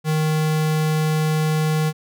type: tone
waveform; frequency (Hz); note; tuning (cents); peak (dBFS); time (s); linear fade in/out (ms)
square; 155.56; D#3; 0; -18; 0.04-1.93; 50
effects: none